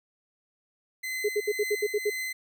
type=tone with tremolo; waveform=40% pulse; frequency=2045 Hz; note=C7; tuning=40 cents flat; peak=-29 dBFS; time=1.03-2.33 s; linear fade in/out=10 ms; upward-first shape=triangle; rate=1.9 Hz; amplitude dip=45%
type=tone bursts; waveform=sine; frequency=418 Hz; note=G#4; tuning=11 cents sharp; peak=-22 dBFS; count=8; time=1.24-2.101 s; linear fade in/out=10 ms; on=49 ms; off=67 ms
effects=none